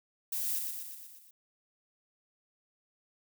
violet noise with echo, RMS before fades -34 dBFS, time 0.32-0.59 s, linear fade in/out 5 ms, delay 120 ms, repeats 6, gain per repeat -4 dB, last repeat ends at 1.31 s, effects none

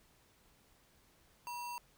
sine tone with sample-and-hold, 963 Hz, B5, 44 cents flat, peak -40 dBFS, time 1.47-1.78 s, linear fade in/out 0 ms, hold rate 3675 Hz, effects pink hiss -68 dBFS RMS until 1.97 s

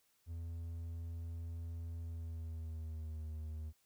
triangle tone with pitch glide, 83.5 to 77.91 Hz, E2 to D#2, +23 to +3 cents, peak -39 dBFS, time 0.26-3.73 s, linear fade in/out 50 ms, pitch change -120 cents, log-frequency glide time 2.01-3.25 s, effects white hiss -75 dBFS RMS until 3.85 s

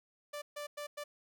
sawtooth tone bursts at uneven times, 587 Hz, D5, 1 cent flat, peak -36 dBFS, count 4, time 0.33-0.42 / 0.56-0.67 / 0.77-0.87 / 0.97-1.04 s, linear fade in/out 10 ms, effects none

